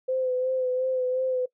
sine tone with vibrato, 512 Hz, C5, 38 cents flat, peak -23 dBFS, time 0.08-1.46 s, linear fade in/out 10 ms, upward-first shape sine, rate 2.8 Hz, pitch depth 29 cents each way, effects noise-tail reverb RT60 0.1 s tail -21 dB re dry

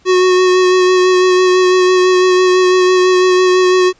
square tone with vibrato, 367.6 Hz, F#4, 11 cents flat, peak -8 dBFS, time 0.05-3.93 s, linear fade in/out 50 ms, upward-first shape sine, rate 6 Hz, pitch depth 16 cents each way, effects pink hiss -51 dBFS RMS until 3.99 s + resampled to 16000 Hz

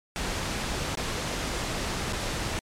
pink noise with dropouts, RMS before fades -30 dBFS, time 0.16-2.59 s, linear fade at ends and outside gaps 0 ms, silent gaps 0.953-0.973 / 2.125-2.131 s, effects low-pass 8000 Hz 12 dB/octave + MP3 96 kbps

